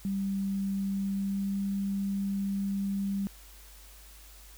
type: tone with pitch glide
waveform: sine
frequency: 196 to 197.59 Hz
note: G3 to G3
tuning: 0 to +14 cents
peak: -28 dBFS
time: 0.05-3.27 s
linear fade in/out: 0 ms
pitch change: +14 cents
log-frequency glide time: 0.83-1.62 s
effects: added 50 Hz sine -51 dBFS peak until 4.57 s + white hiss -54 dBFS RMS until 4.57 s